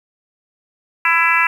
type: harmonic tone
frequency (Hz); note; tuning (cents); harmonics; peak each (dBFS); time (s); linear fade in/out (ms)
333.6; E4; +21; 3 / 4 / 5 / 6 / 7 / 8; -19 / -19 / -19 / -19 / -19 / -19; 1.05-1.47; 2
effects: 7-bit